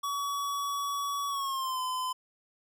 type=tone with pitch glide; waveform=square; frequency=1132 to 1020.2 Hz; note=C#6 to C6; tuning=+36 to -44 cents; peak=-31 dBFS; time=0.03-2.13 s; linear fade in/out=10 ms; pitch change=-180 cents; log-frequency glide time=1.28-1.8 s; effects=none